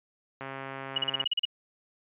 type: click train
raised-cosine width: 0.5 ms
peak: -23 dBFS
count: 113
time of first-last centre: 0.41-1.24 s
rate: 135 Hz
type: tone bursts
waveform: sine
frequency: 2905 Hz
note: F#7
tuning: 32 cents flat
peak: -23 dBFS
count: 9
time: 0.96-1.453 s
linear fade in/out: 5 ms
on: 21 ms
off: 38 ms
effects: high-pass 80 Hz 12 dB/octave + resampled to 8000 Hz